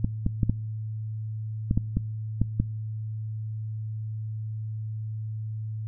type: clicks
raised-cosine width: 5 ms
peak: -10 dBFS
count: 9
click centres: 0.045 / 0.264 / 0.432 / 0.496 / 1.711 / 1.775 / 1.97 / 2.416 / 2.6 s
effects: noise-tail reverb RT60 0.8 s tail -23 dB re dry + added 109 Hz sine -30 dBFS peak until 5.87 s